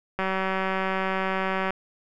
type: click train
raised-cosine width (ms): 0.5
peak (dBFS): -12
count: 289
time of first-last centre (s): 0.19-1.706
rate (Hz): 190
effects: none